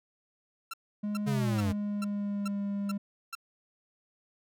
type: tone bursts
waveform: sawtooth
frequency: 1351 Hz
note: E6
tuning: 42 cents sharp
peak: -32 dBFS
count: 7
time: 0.71-3.352 s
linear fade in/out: 5 ms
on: 26 ms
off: 410 ms
type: tone with pitch glide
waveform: triangle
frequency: 207.7 to 201 Hz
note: G#3 to G3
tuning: 0 to +44 cents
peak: -28 dBFS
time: 1.03-2.98 s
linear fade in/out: 10 ms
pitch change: -56 cents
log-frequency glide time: 1.59-2.6 s
type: linear sweep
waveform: square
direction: down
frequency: 144.8 to 89.6 Hz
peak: -29 dBFS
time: 1.26-1.73 s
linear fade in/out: 20 ms
effects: none